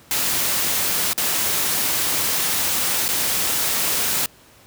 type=noise with dropouts; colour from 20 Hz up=white; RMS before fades=-21 dBFS; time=0.11-4.26 s; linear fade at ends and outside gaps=1 ms; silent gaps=1.132-1.178 / 3.081-3.088 s; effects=pink hiss -50 dBFS RMS until 4.66 s + high-pass 60 Hz 12 dB/octave